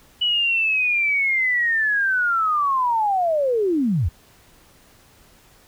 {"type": "linear sweep", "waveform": "sine", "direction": "down", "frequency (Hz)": [2960, 65.41], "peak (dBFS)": -17, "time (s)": [0.21, 4.09], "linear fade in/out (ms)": 10, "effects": ["pink hiss -53 dBFS RMS until 5.67 s"]}